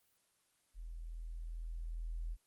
sine tone with level ramp, 41.2 Hz, E1, in tune, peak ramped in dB -44 to -37 dBFS, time 0.74-2.37 s, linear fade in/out 50 ms, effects white hiss -75 dBFS RMS until 2.46 s + Opus 24 kbps

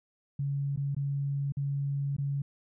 sine tone with dropouts, 140.3 Hz, C#3, 21 cents sharp, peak -28 dBFS, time 0.39-2.42 s, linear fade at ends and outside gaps 5 ms, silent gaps 0.762-0.773 / 0.948-0.965 / 1.522-1.569 / 2.166-2.183 s, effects none

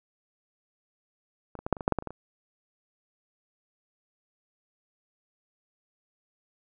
clicks, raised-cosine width 1 ms, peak -25 / -27 / -17 / -7 / -26 / -20 / -8 / -9 / -13 / -26 / -20 / -27 dBFS, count 12, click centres 1.553 / 1.59 / 1.665 / 1.727 / 1.768 / 1.808 / 1.879 / 1.923 / 1.987 / 2.024 / 2.073 / 2.106 s, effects none

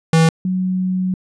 square / sine tone pair in turn, 162.3 / 185.15 Hz, E3 / F#3, -27 / +1 cents, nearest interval major second, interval 228 cents, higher second, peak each -10 / -16 dBFS, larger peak first, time 0.13-0.29 / 0.45-1.14 s, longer second, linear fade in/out 2 ms, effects resampled to 22050 Hz

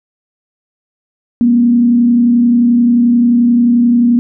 sine tone with frequency modulation, 239.2 Hz, A#3, 45 cents sharp, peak -6 dBFS, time 1.41-4.19 s, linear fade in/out 0 ms, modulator 31.4 Hz, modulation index 0.36, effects none

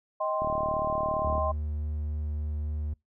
sine chord, C minor, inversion first, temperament just, 627.9 / 784.9 / 1046.5 Hz, Eb5 / G5 / C6, +16 / +2 / 0 cents, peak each -29 / -35 / -30 dBFS, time 0.2-1.52 s, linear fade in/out 10 ms
click train, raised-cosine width 3 ms, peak -24 dBFS, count 37, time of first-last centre 0.42-1.38 s, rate 37.5 Hz
triangle tone, 75.3 Hz, D2, 44 cents sharp, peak -27 dBFS, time 1.24-2.94 s, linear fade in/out 10 ms
effects noise-tail reverb RT60 0.2 s tail -26 dB re dry

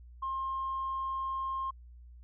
sine tone, 1065 Hz, C6, 30 cents sharp, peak -31 dBFS, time 0.22-1.71 s, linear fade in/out 10 ms, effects tanh soft clip ceiling -27 dBFS + added 60 Hz sine -49 dBFS peak until 2.23 s

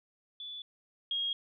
sine tone pair in turn, 3460 / 3266 Hz, A7 / G#7, -30 / -30 cents, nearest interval minor second, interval 100 cents, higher first, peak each -40 / -30 dBFS, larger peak second, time 0.4-0.62 / 1.11-1.33 s, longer neither, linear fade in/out 2 ms, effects none

